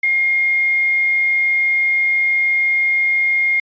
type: tone with quantisation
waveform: sine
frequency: 2133 Hz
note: C7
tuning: 33 cents sharp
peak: -13 dBFS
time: 0.03-3.6 s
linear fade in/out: 5 ms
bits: 6
effects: resampled to 11025 Hz